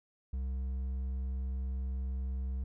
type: tone with hard clipping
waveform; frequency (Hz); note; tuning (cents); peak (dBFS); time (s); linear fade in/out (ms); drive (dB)
triangle; 65.2; C2; -5; -34; 0.33-2.64; 5; 7
effects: none